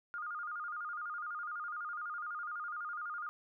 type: tone with vibrato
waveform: sine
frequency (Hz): 1318.5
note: E6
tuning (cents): 0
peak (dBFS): -38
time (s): 0.14-3.29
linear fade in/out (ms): 0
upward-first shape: square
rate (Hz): 12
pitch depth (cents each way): 120
effects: none